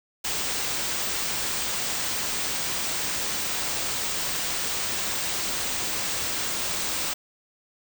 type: band-stop noise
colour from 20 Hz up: white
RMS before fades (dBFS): -28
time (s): 0.24-7.14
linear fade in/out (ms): 10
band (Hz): 9300 to 15000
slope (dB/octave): 96
effects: none